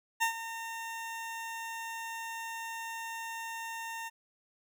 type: tone with ADSR envelope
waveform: 20% pulse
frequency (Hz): 912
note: A#5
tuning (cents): -38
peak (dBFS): -20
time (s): 0.2-4.1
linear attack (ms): 25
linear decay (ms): 100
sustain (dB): -13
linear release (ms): 27
effects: none